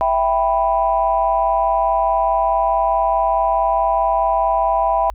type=chord; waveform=sine; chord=E minor; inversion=none; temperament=equal; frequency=659.3 / 784 / 987.8 Hz; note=E5 / G5 / B5; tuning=0 / 0 / 0 cents; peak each=-18 dBFS; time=0.01-5.1 s; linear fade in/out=0 ms; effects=tanh soft clip ceiling -4 dBFS + added 50 Hz sine -33 dBFS peak until 5.14 s